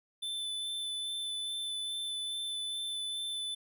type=tone with vibrato; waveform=square; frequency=3520 Hz; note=A7; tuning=in tune; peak=-35 dBFS; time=0.22-3.55 s; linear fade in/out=10 ms; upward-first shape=sine; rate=2.4 Hz; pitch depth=11 cents each way; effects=none